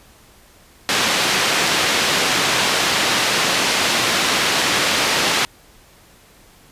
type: band-pass noise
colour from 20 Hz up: white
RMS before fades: -18 dBFS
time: 0.89-5.45 s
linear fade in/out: 0 ms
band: 140 to 4200 Hz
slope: 12 dB/octave
effects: pink hiss -49 dBFS RMS until 6.71 s + resampled to 32000 Hz